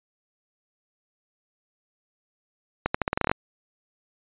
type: accelerating click train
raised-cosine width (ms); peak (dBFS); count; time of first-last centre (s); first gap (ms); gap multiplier
0.5; -7; 11; 2.86-3.315; 85; 0.85
effects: resampled to 8000 Hz